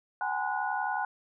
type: tone cluster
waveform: sine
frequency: 758 / 829 / 908 / 1025 / 1463 Hz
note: F#5 / G#5 / A#5 / C6 / F#6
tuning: +42 / -3 / -46 / -36 / -20 cents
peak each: -35 / -32 / -39 / -38 / -34 dBFS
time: 0.21-1.05 s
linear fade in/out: 2 ms
effects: none